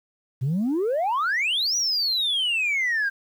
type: exponential two-way sweep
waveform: sine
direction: up then down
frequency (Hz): 120 to 5920 to 1567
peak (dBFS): -19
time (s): 0.41-3.1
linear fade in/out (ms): 20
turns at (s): 1.76
effects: tanh soft clip ceiling -19 dBFS + 9-bit